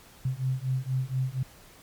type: beating tone pair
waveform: sine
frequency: 128.4 / 132.6 Hz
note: C3 / C3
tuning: -32 / +23 cents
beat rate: 4.2 Hz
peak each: -29 dBFS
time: 0.25-1.43 s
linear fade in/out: 5 ms
effects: pink hiss -53 dBFS RMS until 1.82 s + MP3 96 kbps